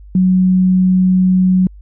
sine tone, 185 Hz, F#3, in tune, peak -8 dBFS, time 0.15-1.67 s, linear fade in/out 2 ms, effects added 50 Hz sine -34 dBFS peak until 1.81 s

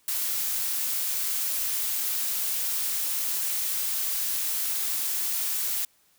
blue noise, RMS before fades -28 dBFS, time 0.08-5.85 s, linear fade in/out 2 ms, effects white hiss -64 dBFS RMS until 6.18 s

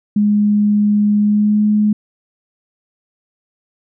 sine tone with pitch glide, 207.7 to 210.6 Hz, G#3 to G#3, 0 to +24 cents, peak -10 dBFS, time 0.16-1.93 s, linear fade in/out 5 ms, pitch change +24 cents, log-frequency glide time 1.19-1.63 s, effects none

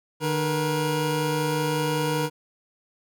25% pulse tone pair together, 150.89 / 478 Hz, D3 / A#4, +47 / +43 cents, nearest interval octave + minor sixth, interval 1996 cents, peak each -22 dBFS, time 0.2-2.3 s, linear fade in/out 50 ms, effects none

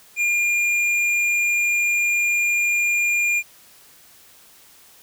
sine tone with hard clipping, 2409 Hz, D7, 43 cents sharp, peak -19 dBFS, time 0.16-3.43 s, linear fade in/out 50 ms, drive 8 dB, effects white hiss -50 dBFS RMS until 5.02 s

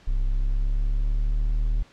triangle linear sweep, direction up, 32.68 to 39 Hz, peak -18 dBFS, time 0.07-1.83 s, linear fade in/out 10 ms, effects pink hiss -54 dBFS RMS until 1.92 s + low-pass 5000 Hz 12 dB/octave

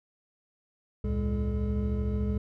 triangle tone cluster, 68.6 / 82.1 / 113.8 / 203.8 / 430.7 Hz, C#2 / E2 / A#2 / G#3 / A4, -17 / -6 / -41 / -32 / -37 cents, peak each -27 / -35 / -33 / -30 / -36 dBFS, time 1.04-2.38 s, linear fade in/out 5 ms, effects none

